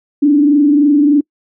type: tone with frequency modulation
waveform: sine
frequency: 291.1 Hz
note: D4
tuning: 15 cents flat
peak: -6 dBFS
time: 0.22-1.21 s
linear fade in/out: 10 ms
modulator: 23.3 Hz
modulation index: 0.58
effects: noise-tail reverb RT60 0.1 s tail -26 dB re dry